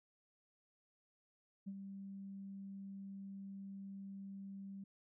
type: tone with ADSR envelope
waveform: sine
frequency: 195.9 Hz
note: G3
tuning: 1 cent flat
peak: -40 dBFS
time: 1.66-4.84 s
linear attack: 19 ms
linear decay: 54 ms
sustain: -6 dB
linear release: 5 ms
effects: tanh soft clip ceiling -37 dBFS